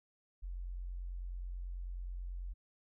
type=tone; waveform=sine; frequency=44.62 Hz; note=F1; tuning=38 cents sharp; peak=-39 dBFS; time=0.42-2.54 s; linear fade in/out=20 ms; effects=none